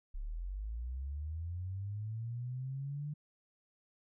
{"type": "linear sweep", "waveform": "sine", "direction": "up", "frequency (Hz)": [32.76, 150], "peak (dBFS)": -37, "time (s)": [0.14, 3.14], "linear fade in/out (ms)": 10, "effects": []}